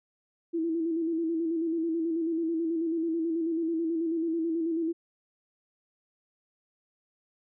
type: tone with vibrato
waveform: sine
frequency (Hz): 329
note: E4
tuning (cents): -3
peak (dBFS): -26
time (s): 0.53-4.93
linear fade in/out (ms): 20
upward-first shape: square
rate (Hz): 9.2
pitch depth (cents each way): 41
effects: none